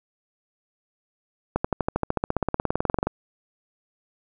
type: accelerating click train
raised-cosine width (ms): 1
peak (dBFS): -8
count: 26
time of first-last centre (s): 1.56-3.07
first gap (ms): 85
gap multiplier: 0.97
effects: none

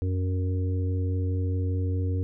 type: harmonic tone with a mistuned harmonic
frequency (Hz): 92.5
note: F#2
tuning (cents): 0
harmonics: 1 / 3 / 4 / 5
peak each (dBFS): -24 / -35 / -42 / -38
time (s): 0.02-2.23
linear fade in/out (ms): 0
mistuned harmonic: 1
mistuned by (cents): -30
effects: none

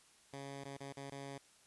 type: tone with dropouts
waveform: 10% pulse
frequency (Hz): 138.59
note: C#3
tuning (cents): 0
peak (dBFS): -37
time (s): 0.33-1.38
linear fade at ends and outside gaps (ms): 5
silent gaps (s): 0.641-0.652 / 0.771-0.804 / 0.926-0.969 / 1.102-1.117
effects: white hiss -66 dBFS RMS until 1.66 s + resampled to 24000 Hz

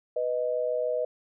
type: tone pair together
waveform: sine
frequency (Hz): 494.7 / 621.5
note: B4 / D#5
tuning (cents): +3 / -2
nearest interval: major third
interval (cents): 395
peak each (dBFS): -28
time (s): 0.16-1.05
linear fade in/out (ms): 5
effects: none

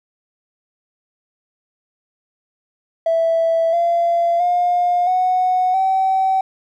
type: tone with pitch steps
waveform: triangle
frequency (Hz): 659.3 / 684.1 / 709.9 / 736.6 / 764.4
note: E5 / F5 / F5 / F#5 / G5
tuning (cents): 0 / -36 / +28 / -8 / -44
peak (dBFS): -10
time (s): 3.06-6.41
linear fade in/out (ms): 5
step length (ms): 670
effects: tanh soft clip ceiling -11 dBFS

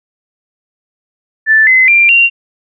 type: tone with pitch steps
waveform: sine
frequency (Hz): 1760 / 2045 / 2377 / 2762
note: A6 / C7 / D7 / F7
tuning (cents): 0 / -40 / +20 / -20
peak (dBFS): -4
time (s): 1.46-2.3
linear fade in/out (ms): 50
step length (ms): 210
effects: none

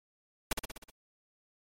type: noise with echo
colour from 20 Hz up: pink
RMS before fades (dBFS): -29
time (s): 0.51-0.53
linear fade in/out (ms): 5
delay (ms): 62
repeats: 6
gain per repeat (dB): -4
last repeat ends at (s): 0.902
effects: MP3 64 kbps

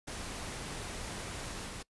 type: noise with level steps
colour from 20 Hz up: pink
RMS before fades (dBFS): -41 / -43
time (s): 0.07-1.83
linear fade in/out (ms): 10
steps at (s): 1.66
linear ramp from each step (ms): 5
effects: noise-tail reverb RT60 0.1 s tail -22 dB re dry + resampled to 24000 Hz

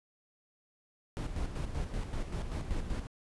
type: noise with tremolo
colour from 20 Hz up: brown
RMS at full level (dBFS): -34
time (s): 1.17-3.07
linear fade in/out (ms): 0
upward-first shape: square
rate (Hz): 5.2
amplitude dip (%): 50
effects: resampled to 24000 Hz

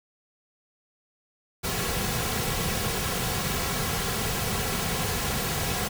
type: noise with comb filter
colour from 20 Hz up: pink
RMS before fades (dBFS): -28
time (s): 1.63-5.89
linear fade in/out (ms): 20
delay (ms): 3.3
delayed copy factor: -0.55
effects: none

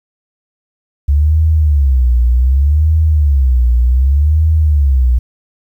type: tone with vibrato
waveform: sine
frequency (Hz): 69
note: C#2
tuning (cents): -7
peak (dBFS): -7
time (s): 1.08-5.19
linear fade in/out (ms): 10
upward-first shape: sine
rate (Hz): 0.66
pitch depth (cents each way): 240
effects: 8-bit

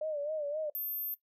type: tone with vibrato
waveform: sine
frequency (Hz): 600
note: D5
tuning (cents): +37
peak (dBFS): -32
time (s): 0.01-0.7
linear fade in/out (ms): 5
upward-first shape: sine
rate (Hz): 3.8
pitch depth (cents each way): 87
type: tone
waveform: sine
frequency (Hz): 13370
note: G#9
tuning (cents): +10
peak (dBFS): -32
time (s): 0.75-1.14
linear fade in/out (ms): 0
effects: noise-tail reverb RT60 0.1 s tail -18 dB re dry

